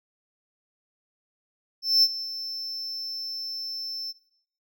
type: tone with ADSR envelope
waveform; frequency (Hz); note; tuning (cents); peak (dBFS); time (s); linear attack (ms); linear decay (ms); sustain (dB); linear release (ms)
triangle; 5320; E8; +15; -13; 1.82-4.13; 210; 47; -17; 29
effects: noise-tail reverb RT60 0.7 s tail -19 dB re dry